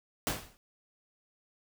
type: noise with exponential decay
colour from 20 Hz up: pink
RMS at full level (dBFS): -28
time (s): 0.27-0.57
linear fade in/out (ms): 0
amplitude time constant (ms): 65
effects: none